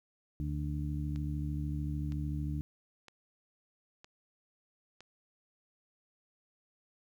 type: harmonic tone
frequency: 73.42 Hz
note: D2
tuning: in tune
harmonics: 1 / 2 / 3 / 4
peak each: -36 / -36 / -46 / -41 dBFS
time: 0.4-2.61 s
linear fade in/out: 0 ms
type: click train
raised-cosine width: 0.2 ms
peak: -34 dBFS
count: 5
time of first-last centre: 1.16-5.006 s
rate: 1.04 Hz
effects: 11-bit